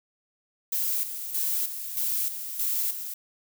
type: noise with tremolo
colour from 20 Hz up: violet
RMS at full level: -27 dBFS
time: 0.72-3.14 s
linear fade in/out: 5 ms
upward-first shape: square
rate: 1.6 Hz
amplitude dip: 60%
effects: none